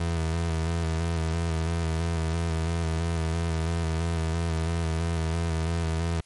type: tone with vibrato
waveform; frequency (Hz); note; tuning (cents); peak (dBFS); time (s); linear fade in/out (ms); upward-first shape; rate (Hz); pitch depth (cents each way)
30% pulse; 82.41; E2; 0; -22; 0-6.21; 5; square; 3; 31
effects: white hiss -61 dBFS RMS until 6.25 s + MP3 48 kbps